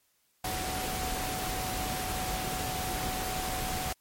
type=tone in noise; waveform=sine; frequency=745 Hz; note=F#5; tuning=12 cents sharp; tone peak=-36 dBFS; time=0.44-3.93 s; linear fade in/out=5 ms; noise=pink; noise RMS=-34 dBFS; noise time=0.44-3.93 s; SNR=-5 dB; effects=white hiss -71 dBFS RMS until 4 s + MP3 64 kbps